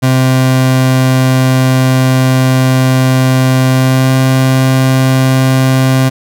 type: tone with pitch glide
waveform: 30% pulse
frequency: 130 to 131.28 Hz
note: C3 to C3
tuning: -11 to +6 cents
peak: -4 dBFS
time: 0.02-6.1 s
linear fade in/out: 20 ms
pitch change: +17 cents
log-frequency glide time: 3.72-4.12 s
effects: none